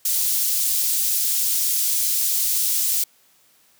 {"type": "high-pass noise", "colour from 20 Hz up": "white", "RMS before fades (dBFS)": -21, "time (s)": [0.05, 3.04], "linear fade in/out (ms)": 5, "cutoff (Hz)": 5200, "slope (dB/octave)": 12, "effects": ["white hiss -58 dBFS RMS until 3.79 s", "high-pass 80 Hz 12 dB/octave"]}